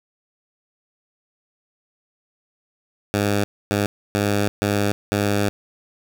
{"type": "tone bursts at uneven times", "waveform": "10% pulse", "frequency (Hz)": 102.1, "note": "G#2", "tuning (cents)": -29, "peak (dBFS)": -10, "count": 5, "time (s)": [[3.14, 3.44], [3.71, 3.86], [4.15, 4.48], [4.62, 4.92], [5.12, 5.49]], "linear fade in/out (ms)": 0, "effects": []}